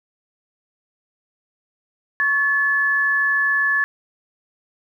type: tone pair together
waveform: sine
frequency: 1110 / 1723.7 Hz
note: C#6 / A6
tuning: +2 / -36 cents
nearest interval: minor sixth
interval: 762 cents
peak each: -26 / -16 dBFS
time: 2.2-3.84 s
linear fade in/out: 0 ms
effects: 9-bit